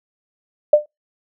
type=tone with exponential decay; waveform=sine; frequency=598 Hz; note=D5; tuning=31 cents sharp; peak=-3 dBFS; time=0.73-0.86 s; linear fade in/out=5 ms; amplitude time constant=27 ms; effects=noise-tail reverb RT60 0.2 s tail -26 dB re dry